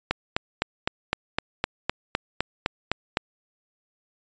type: click train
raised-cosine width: 0.3 ms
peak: -6 dBFS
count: 13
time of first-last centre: 0.11-3.171 s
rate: 3.92 Hz
effects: resampled to 16000 Hz